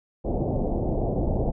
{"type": "low-pass noise", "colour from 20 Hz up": "pink", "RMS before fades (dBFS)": -25, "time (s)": [0.24, 1.52], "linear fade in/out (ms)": 20, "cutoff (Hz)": 750, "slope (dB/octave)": 48, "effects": []}